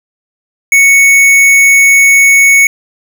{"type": "tone with tanh clipping", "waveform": "sine", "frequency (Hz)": 2218, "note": "C#7", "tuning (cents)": 0, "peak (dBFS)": -4, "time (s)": [0.72, 2.67], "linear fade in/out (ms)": 2, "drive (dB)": 18, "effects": []}